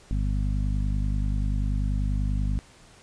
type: harmonic tone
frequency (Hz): 50.3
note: G1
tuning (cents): +45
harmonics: 1 / 2 / 3 / 4 / 5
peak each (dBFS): -24 / -30 / -34 / -36 / -38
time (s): 0.11-2.59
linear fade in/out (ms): 0
effects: pink hiss -53 dBFS RMS until 3.02 s + resampled to 22050 Hz